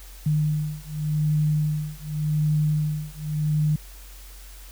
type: beating tone pair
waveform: sine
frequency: 151.5 / 152.37 Hz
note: D#3 / D#3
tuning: -46 / -36 cents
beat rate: 0.87 Hz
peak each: -24 dBFS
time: 0.26-3.76 s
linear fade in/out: 5 ms
effects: added 46 Hz sine -41 dBFS peak until 4.71 s + white hiss -48 dBFS RMS until 4.71 s